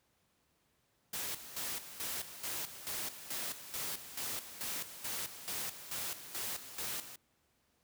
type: noise with tremolo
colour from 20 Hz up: white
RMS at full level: -39 dBFS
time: 1.13-7.16 s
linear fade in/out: 5 ms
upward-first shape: square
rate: 2.3 Hz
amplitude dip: 70%
effects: pink hiss -75 dBFS RMS until 7.83 s + high-pass 60 Hz 12 dB/octave